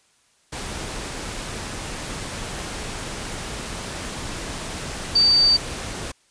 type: tone in noise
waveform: sine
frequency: 4619 Hz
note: D8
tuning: 30 cents flat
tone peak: -13 dBFS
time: 5.15-5.57 s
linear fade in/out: 10 ms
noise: pink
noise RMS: -31 dBFS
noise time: 0.52-6.12 s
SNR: +15 dB
effects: white hiss -61 dBFS RMS until 6.3 s + resampled to 22050 Hz